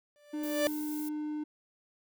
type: tone with exponential growth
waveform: 45% pulse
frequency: 587.3 Hz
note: D5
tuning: in tune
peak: -24 dBFS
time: 0.16-0.67 s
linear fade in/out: 0 ms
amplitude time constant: 110 ms
type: tone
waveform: triangle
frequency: 302 Hz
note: D4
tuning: 48 cents sharp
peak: -31 dBFS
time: 0.33-1.44 s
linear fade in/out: 10 ms
type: noise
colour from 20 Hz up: violet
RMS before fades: -44 dBFS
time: 0.43-1.09 s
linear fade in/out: 5 ms
effects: none